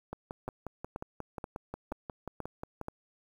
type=two click trains; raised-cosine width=1 ms; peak=-23 / -24 dBFS; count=6 / 16; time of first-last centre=0.48-2.884 / 0.13-2.813 s; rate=2.08 / 5.59 Hz; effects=9-bit